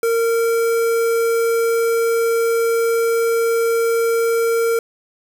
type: tone with notch filter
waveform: square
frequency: 460.4 Hz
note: A#4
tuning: 22 cents flat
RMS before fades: -17 dBFS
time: 0.03-4.79 s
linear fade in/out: 2 ms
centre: 3600 Hz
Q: 0.89
effects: none